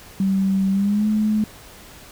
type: tone with pitch glide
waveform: sine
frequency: 192.9 to 214 Hz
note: G3 to A3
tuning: -28 to -48 cents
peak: -16 dBFS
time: 0.2-1.44 s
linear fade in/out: 2 ms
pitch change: +180 cents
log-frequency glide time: 0.71-1.07 s
effects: pink hiss -43 dBFS RMS until 2.11 s